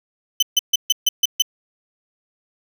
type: tone bursts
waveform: 30% pulse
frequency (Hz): 3033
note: F#7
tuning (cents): +42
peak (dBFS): -9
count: 7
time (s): 0.4-1.422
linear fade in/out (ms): 5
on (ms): 26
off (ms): 140
effects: none